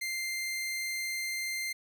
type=tone; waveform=sawtooth; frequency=2093 Hz; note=C7; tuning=in tune; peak=-29 dBFS; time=0.01-1.73 s; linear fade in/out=10 ms; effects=none